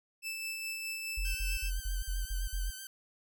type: tone with tremolo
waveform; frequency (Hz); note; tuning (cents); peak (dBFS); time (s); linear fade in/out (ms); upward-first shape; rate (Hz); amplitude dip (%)
sawtooth; 2637; E7; 0; -32; 0.22-1.71; 50; sine; 4.8; 30
type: tone bursts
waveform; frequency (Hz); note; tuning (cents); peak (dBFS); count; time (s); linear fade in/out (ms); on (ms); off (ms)
sine; 43.21; F1; -18; -31; 7; 1.17-2.706; 10; 180; 46
type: tone with vibrato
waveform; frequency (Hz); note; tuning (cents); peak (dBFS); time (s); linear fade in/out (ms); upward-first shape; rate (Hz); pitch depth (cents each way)
5% pulse; 1546; G6; -24; -32; 1.25-2.87; 2; sine; 7.8; 32
effects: none